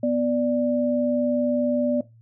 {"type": "tone pair together", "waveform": "sine", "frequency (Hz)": [246.9, 588.2], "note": ["B3", "D5"], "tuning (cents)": [0, 3], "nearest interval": "octave + minor third", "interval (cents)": 1503, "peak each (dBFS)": -22, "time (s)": [0.03, 2.01], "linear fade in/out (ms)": 5, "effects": ["noise-tail reverb RT60 0.2 s tail -17 dB re dry", "added 114 Hz sine -49 dBFS peak until 2.21 s"]}